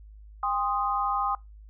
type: chord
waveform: sine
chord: C minor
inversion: second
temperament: equal with one note detuned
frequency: 801.9 / 1046.5 / 1244.5 Hz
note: G5 / C6 / Eb6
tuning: +39 / 0 / 0 cents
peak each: -29 / -30 / -28 dBFS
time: 0.43-1.35 s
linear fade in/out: 2 ms
effects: noise-tail reverb RT60 0.2 s tail -23 dB re dry + added 52 Hz sine -45 dBFS peak until 1.69 s